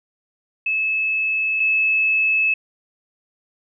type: tone pair in turn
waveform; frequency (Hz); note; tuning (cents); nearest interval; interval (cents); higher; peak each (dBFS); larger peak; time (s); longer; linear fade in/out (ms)
sine; 2600 / 2600; E7 / E7; -24 / -24; unison; 0; neither; -18 / -15; second; 0.66-1.6 / 1.6-2.54; neither; 5
effects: none